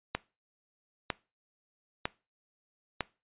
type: click train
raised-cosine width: 0.3 ms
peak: -13 dBFS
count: 4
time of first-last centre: 0.15-3.007 s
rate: 1.05 Hz
effects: noise-tail reverb RT60 0.3 s tail -21 dB re dry + resampled to 8000 Hz